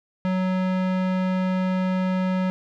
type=tone with low-pass filter; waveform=square; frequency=185.7 Hz; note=F#3; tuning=7 cents sharp; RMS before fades=-23 dBFS; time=0.25-2.5 s; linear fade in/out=0 ms; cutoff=2500 Hz; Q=0.68; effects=none